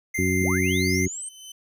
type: tone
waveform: square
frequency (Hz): 2093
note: C7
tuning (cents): 0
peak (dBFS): -26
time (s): 0.14-1.06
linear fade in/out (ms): 10
type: harmonic tone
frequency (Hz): 92.5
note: F#2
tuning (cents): 0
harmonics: 1 / 2 / 3 / 4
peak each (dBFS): -26 / -26 / -27 / -27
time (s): 0.18-1.08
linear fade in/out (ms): 10
type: linear sweep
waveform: sine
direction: up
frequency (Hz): 95.5 to 8730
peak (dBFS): -31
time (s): 0.41-1.29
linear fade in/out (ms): 5
type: tone with exponential growth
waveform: 20% pulse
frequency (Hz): 3046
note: F#7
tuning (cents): +50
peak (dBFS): -32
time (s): 0.64-1.52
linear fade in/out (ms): 5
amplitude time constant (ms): 190
effects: none